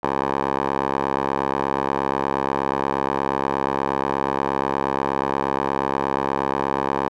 10% pulse tone with band-pass filter, 68.4 Hz, C#2, 23 cents flat, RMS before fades -23 dBFS, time 0.03-7.09 s, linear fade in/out 10 ms, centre 800 Hz, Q 1.9, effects none

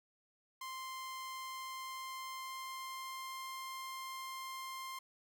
sawtooth tone with pitch glide, 1046.5 to 1053.8 Hz, C6 to C6, 0 to +12 cents, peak -39 dBFS, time 0.61-4.99 s, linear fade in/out 5 ms, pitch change +12 cents, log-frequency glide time 1.2-3.49 s, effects 11-bit

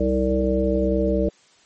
harmonic tone with a mistuned harmonic, 64.5 Hz, C2, 24 cents flat, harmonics 1 / 3 / 5 / 7 / 9, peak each -24 / -24 / -24 / -24 / -24 dBFS, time 0-1.29 s, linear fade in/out 5 ms, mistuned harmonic 7, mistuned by +16 cents, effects white hiss -56 dBFS RMS until 1.65 s + MP3 32 kbps

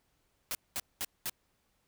white noise bursts, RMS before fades -35 dBFS, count 4, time 0.51-1.296 s, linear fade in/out 0 ms, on 39 ms, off 210 ms, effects pink hiss -75 dBFS RMS until 1.87 s

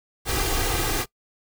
pink noise with comb filter, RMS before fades -24 dBFS, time 0.25-1.06 s, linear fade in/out 50 ms, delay 2.5 ms, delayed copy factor +0.7, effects noise-tail reverb RT60 0.1 s tail -22 dB re dry

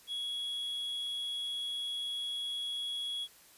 triangle tone, 3341 Hz, G#7, 10 cents sharp, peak -33 dBFS, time 0.07-3.28 s, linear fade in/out 50 ms, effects white hiss -59 dBFS RMS until 3.57 s + resampled to 32000 Hz

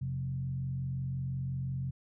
sine tone with frequency modulation, 131.7 Hz, C3, 12 cents sharp, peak -32 dBFS, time 0.01-1.91 s, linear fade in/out 10 ms, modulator 45.7 Hz, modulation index 0.6, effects none

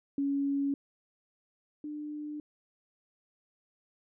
sine tone pair in turn, 279.6 / 298.7 Hz, C#4 / D4, +15 / +29 cents, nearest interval minor second, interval 114 cents, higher second, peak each -27 / -36 dBFS, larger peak first, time 0.18-0.74 / 1.84-2.4 s, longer neither, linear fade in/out 2 ms, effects none

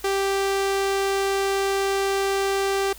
sawtooth tone with low-pass filter, 392 Hz, G4, in tune, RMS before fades -23 dBFS, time 0.04-2.93 s, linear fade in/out 5 ms, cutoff 9800 Hz, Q 0.79, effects added 50 Hz sine -45 dBFS peak until 2.98 s + white hiss -45 dBFS RMS until 2.98 s

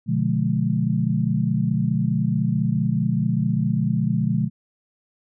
sine chord, B diminished seventh, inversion none, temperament just, 123.47 / 148.16 / 177.8 / 213.4 Hz, B2 / D3 / F3 / Ab3, 0 / +16 / +31 / +47 cents, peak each -24 dBFS, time 0.06-4.5 s, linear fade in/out 50 ms, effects none

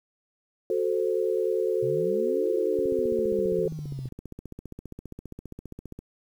sine chord, F# diminished, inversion none, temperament equal, 370 / 440 / 523.3 Hz, F#4 / A4 / C5, 0 / 0 / 0 cents, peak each -27 / -26 / -30 dBFS, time 0.7-3.68 s, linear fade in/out 2 ms
sine exponential two-way sweep, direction up then down, 125.1 to 350.2 to 125.1 Hz, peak -32 dBFS, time 1.82-4.09 s, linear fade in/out 10 ms, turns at 2.52 s
click train, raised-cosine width 3 ms, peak -26 dBFS, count 49, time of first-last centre 2.79-5.99 s, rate 15 Hz
effects 9-bit

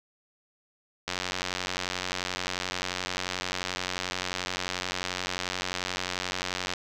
click train, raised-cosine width 0.2 ms, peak -12 dBFS, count 518, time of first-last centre 1.08-6.736 s, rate 91.4 Hz, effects none

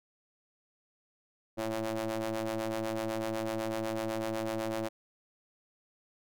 sawtooth ring-modulated tone, 110 Hz, A2, in tune, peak -25 dBFS, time 1.57-4.89 s, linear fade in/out 20 ms, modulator 444 Hz, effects none

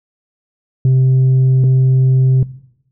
sine tone pair in turn, 130.5 / 130.5 Hz, C3 / C3, -4 / -4 cents, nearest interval unison, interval 0 cents, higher neither, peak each -5 dBFS, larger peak neither, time 0.85-1.64 / 1.64-2.43 s, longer neither, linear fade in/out 2 ms, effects noise-tail reverb RT60 0.8 s tail -20 dB re dry + tanh soft clip ceiling -7 dBFS

